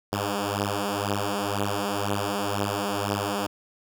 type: beating tone pair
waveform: 5% pulse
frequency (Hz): 100.3 / 102.3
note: G2 / G#2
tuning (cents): +40 / -26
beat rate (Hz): 2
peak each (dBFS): -17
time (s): 0.12-3.47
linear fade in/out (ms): 10
effects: none